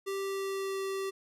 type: tone with pitch glide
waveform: square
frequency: 391.4 to 387.8 Hz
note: G4 to G4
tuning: -3 to -19 cents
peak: -33 dBFS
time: 0.06-1.11 s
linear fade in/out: 20 ms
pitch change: -16 cents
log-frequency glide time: 0.2-0.8 s
effects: resampled to 32000 Hz